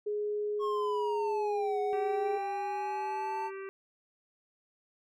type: tone with pitch glide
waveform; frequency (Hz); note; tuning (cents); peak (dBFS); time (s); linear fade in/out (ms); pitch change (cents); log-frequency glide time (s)
sine; 417.4 to 413.8; G#4 to G#4; +9 to -6; -30; 0.06-2.38; 10; -15; 1.03-1.74
type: linear two-way sweep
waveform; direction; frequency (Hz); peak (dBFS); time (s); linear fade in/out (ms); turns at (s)
triangle; down then up; 1095 to 740 to 895; -31; 0.59-3.51; 50; 1.8
type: harmonic tone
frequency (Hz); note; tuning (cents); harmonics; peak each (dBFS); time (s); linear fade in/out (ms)
388.5; G4; -16; 1 / 3 / 4 / 5 / 6 / 7; -39 / -49 / -51 / -53 / -55 / -56; 1.93-3.69; 0
effects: none